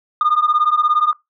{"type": "beating tone pair", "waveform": "sine", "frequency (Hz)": [1209, 1226], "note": ["D6", "D#6"], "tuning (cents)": [50, -26], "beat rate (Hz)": 17, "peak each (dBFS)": [-15, -14], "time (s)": [0.21, 1.13], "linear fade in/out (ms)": 2, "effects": ["noise-tail reverb RT60 0.2 s tail -22 dB re dry", "tanh soft clip ceiling -8 dBFS"]}